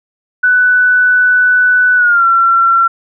sine tone with pitch glide, 1491 to 1359.4 Hz, F#6 to F6, +13 to -47 cents, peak -6 dBFS, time 0.43-2.88 s, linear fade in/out 10 ms, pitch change -160 cents, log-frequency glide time 1.96-2.25 s, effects none

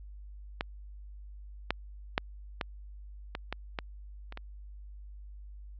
clicks, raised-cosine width 0.3 ms, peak -14 / -11 / -9 / -14 / -18 / -17 / -16 / -27 / -24 dBFS, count 9, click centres 0.609 / 1.706 / 2.179 / 2.612 / 3.351 / 3.526 / 3.788 / 4.324 / 4.374 s, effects added 50 Hz sine -44 dBFS peak until 5.79 s + low-pass 4000 Hz 12 dB/octave

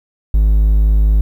triangle tone, 52.3 Hz, G#1, 13 cents sharp, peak -6 dBFS, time 0.34-1.21 s, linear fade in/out 0 ms, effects 8-bit

